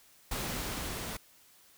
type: noise with level ramp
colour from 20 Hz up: pink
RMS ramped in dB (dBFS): -35 to -39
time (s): 0.31-1.17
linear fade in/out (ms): 5
effects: white hiss -61 dBFS RMS until 1.77 s